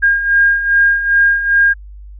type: beating tone pair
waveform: sine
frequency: 1615 / 1617.5 Hz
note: G#6 / G#6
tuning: -49 / -46 cents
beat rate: 2.5 Hz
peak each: -16 / -10 dBFS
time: 0.02-1.74 s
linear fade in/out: 20 ms
effects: added 50 Hz sine -31 dBFS peak until 2.19 s